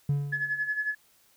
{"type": "tone with exponential decay", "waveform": "triangle", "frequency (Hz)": 142.7, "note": "D3", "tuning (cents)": -49, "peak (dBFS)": -18, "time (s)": [0.09, 0.69], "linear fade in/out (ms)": 5, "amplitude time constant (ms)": 130}
{"type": "tone with tremolo", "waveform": "sine", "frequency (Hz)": 1707, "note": "G#6", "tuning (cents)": 47, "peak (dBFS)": -24, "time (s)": [0.32, 0.95], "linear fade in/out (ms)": 10, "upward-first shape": "sine", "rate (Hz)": 11, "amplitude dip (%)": 70}
{"effects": ["tanh soft clip ceiling -17 dBFS", "white hiss -63 dBFS RMS until 1.36 s"]}